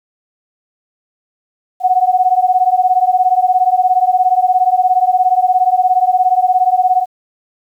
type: beating tone pair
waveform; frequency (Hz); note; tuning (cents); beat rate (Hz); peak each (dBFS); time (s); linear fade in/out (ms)
sine; 730 / 747; F#5 / F#5; -24 / +16; 17; -12; 1.8-7.06; 50
effects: 8-bit